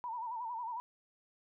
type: tone with vibrato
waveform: sine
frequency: 938 Hz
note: A#5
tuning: 11 cents sharp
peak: -37 dBFS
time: 0.04-0.8 s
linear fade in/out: 0 ms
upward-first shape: sine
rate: 11 Hz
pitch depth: 100 cents each way
effects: none